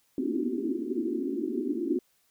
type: band-pass noise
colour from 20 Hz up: white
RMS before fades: -30 dBFS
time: 0.18-1.99 s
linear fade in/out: 2 ms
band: 230 to 380 Hz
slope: 96 dB/octave
effects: white hiss -69 dBFS RMS until 2.3 s